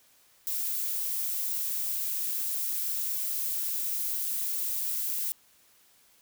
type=noise; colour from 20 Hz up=violet; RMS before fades=-31 dBFS; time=0.47-5.32 s; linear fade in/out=0 ms; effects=white hiss -62 dBFS RMS until 6.21 s